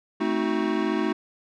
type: chord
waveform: square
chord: A diminished seventh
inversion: none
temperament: equal with one note detuned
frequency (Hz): 220 / 261.6 / 315.8 / 370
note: A3 / C4 / Eb4 / Gb4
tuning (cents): 0 / 0 / +26 / 0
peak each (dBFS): -29 / -32 / -27 / -29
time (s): 0.2-1.13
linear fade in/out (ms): 10
effects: low-pass 3000 Hz 12 dB/octave